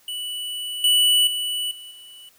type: tone with level steps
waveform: square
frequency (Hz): 2960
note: F#7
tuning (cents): 0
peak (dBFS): -28 / -15 / -24 / -38 / -42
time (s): 0.08-2.29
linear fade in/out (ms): 2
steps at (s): 0.84 / 1.27 / 1.71 / 1.91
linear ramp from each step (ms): 2
effects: white hiss -57 dBFS RMS until 2.38 s